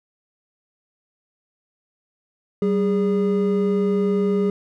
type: tone pair together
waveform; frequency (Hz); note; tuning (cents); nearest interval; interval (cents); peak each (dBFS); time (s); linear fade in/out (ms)
triangle; 192.6 / 410; G3 / G#4; -30 / -22; octave + minor second; 1308; -18; 2.62-4.5; 2
effects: none

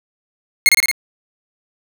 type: tone with echo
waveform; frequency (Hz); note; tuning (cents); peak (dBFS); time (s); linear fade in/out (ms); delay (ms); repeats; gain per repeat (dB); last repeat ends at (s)
sawtooth; 2151; C7; +47; -3; 0.66-0.69; 0; 56; 4; -2; 0.914
effects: 7-bit

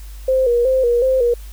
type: tone with vibrato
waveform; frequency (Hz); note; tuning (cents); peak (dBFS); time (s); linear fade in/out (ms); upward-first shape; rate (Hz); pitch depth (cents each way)
sine; 499.1; B4; +18; -12; 0.28-1.34; 5; square; 2.7; 77
effects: added 50 Hz sine -31 dBFS peak until 1.52 s + white hiss -46 dBFS RMS until 1.52 s

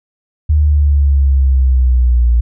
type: exponential sweep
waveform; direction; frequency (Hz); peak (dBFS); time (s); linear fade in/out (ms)
sine; down; 76.3 to 58.27; -7; 0.49-2.41; 10
effects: none

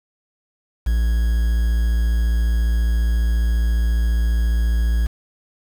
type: tone with quantisation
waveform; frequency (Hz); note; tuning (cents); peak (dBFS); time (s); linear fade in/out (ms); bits
triangle; 57.3; A#1; -29; -13; 0.86-5.07; 10; 6
effects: none

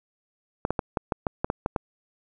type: clicks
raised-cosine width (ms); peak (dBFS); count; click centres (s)
1; -10; 10; 0.651 / 0.706 / 0.792 / 0.972 / 1.122 / 1.268 / 1.445 / 1.501 / 1.661 / 1.762
effects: none

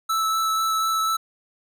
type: tone with vibrato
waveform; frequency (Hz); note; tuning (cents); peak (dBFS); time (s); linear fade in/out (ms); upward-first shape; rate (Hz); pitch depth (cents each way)
square; 1313; E6; -7; -21; 0.09-1.17; 10; sine; 4.1; 8
effects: none

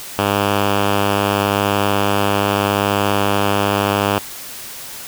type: tone with low-pass filter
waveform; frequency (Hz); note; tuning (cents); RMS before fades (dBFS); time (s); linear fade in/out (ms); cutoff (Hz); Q
5% pulse; 100.8; G2; +49; -17; 0.18-4.19; 10; 3000; 1.2
effects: white hiss -32 dBFS RMS until 5.07 s

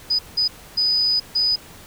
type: tone bursts at uneven times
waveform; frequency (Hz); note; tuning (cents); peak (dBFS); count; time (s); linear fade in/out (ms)
sine; 4978; D#8; 0; -16; 4; 0.1-0.19 / 0.37-0.48 / 0.77-1.2 / 1.35-1.56; 10
effects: pink hiss -43 dBFS RMS until 1.86 s

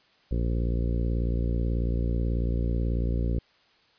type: harmonic tone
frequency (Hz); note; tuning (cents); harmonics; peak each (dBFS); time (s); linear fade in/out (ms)
58.27; A#1; 0; 1 / 2 / 3 / 4 / 5 / 6 / 7 / 8 / 9; -25 / -31 / -35 / -37 / -39 / -41 / -42 / -43 / -44; 0.31-3.39; 5
effects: white hiss -62 dBFS RMS until 3.98 s + resampled to 11025 Hz

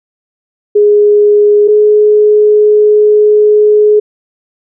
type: tone pair in turn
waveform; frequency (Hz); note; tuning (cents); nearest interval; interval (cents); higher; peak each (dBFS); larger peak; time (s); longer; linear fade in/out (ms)
sine; 415.3 / 421.6; G#4 / G#4; 0 / +26; unison; 26; second; -3; neither; 0.75-1.68 / 1.68-4; second; 10
effects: none

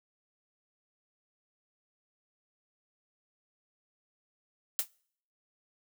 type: noise with exponential decay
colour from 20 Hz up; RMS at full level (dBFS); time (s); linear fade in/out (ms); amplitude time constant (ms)
blue; -24; 4.79-4.88; 1; 18
effects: noise-tail reverb RT60 0.6 s tail -26 dB re dry

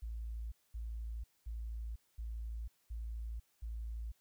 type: tone bursts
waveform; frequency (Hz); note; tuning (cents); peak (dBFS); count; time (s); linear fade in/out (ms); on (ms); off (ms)
sine; 56.2; A1; +37; -39; 6; 0.02-4.12; 10; 500; 220
effects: white hiss -75 dBFS RMS until 4.2 s

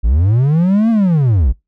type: linear two-way sweep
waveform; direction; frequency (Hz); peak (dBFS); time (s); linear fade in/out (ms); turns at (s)
triangle; up then down; 47.77 to 233.1 to 47.77; -7; 0.03-1.53; 20; 0.9
effects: noise-tail reverb RT60 0.2 s tail -23 dB re dry

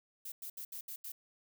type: noise bursts at uneven times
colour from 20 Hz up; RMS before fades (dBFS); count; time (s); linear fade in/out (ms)
violet; -44; 6; 0.25-0.32 / 0.42-0.5 / 0.57-0.65 / 0.72-0.81 / 0.88-0.96 / 1.04-1.12; 5
effects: none

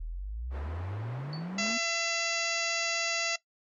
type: exponential sweep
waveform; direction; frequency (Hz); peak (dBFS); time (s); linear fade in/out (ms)
sine; up; 37.89 to 243.1; -34; 0-1.78; 10
type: band-pass noise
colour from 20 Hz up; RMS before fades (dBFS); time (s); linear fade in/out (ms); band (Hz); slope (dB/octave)
pink; -46; 0.5-1.76; 50; 240 to 1400; 12
type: tone with exponential decay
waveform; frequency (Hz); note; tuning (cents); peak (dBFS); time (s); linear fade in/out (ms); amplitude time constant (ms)
sine; 4477; C#8; +16; -38; 1.33-1.51; 1; 38
type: harmonic tone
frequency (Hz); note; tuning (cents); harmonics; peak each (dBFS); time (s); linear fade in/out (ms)
673; E5; +36; 1 / 2 / 3 / 4 / 5 / 6 / 7 / 8 / 9 / 10; -38 / -39 / -35 / -35 / -43 / -40 / -37 / -42 / -41 / -38; 1.58-3.36; 5
effects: noise-tail reverb RT60 0.1 s tail -17 dB re dry

